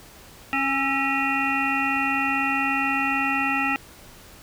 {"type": "harmonic tone with a mistuned harmonic", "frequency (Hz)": 273.6, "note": "C#4", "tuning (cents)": -23, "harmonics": [1, 3, 5, 7, 9, 10], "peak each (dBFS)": [-28, -28, -28, -28, -28, -28], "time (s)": [0.53, 3.76], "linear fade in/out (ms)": 0, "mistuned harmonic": 5, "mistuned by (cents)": -47, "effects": ["pink hiss -47 dBFS RMS until 4.42 s"]}